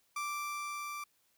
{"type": "tone with level ramp", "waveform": "30% pulse", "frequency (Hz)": 1174, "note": "D6", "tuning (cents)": -1, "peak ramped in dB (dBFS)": [-32, -37], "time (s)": [0.16, 1.04], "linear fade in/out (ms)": 5, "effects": ["white hiss -73 dBFS RMS until 1.37 s"]}